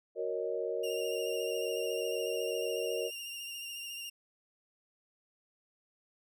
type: chord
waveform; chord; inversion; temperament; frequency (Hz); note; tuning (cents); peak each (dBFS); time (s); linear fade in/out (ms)
sine; D# minor seventh; first; equal; 370 / 466.2 / 554.4 / 622.3; F#4 / A#4 / C#5 / D#5; 0 / 0 / 0 / 0; -39 / -35 / -39 / -39; 0.15-3.11; 50
type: tone with vibrato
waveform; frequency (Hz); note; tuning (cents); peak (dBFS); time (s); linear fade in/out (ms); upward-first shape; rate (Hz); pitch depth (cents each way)
sawtooth; 2800; F7; +4; -37; 0.83-4.1; 10; sine; 14; 30
effects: none